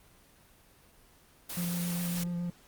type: noise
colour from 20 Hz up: white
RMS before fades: -38 dBFS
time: 1.49-2.24 s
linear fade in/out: 10 ms
type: tone with vibrato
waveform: triangle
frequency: 174.1 Hz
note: F3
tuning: 5 cents flat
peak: -29 dBFS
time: 1.57-2.5 s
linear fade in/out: 2 ms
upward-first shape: square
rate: 7.2 Hz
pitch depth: 11 cents each way
effects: pink hiss -60 dBFS RMS until 2.67 s + Opus 24 kbps